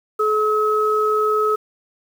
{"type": "tone pair together", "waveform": "sine", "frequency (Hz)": [428.1, 1283], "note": ["A4", "E6"], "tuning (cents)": [-47, -47], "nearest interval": "octave + perfect fifth", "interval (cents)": 1900, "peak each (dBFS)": -18, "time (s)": [0.19, 1.56], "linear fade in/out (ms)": 10, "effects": ["7-bit"]}